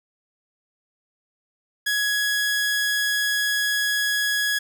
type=tone; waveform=sawtooth; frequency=1672 Hz; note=G#6; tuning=11 cents sharp; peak=-17 dBFS; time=1.86-4.59 s; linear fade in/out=10 ms; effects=none